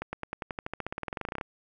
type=accelerating click train; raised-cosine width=0.5 ms; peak=-18 dBFS; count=24; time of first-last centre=0.02-1.412 s; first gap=110 ms; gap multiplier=0.94; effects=none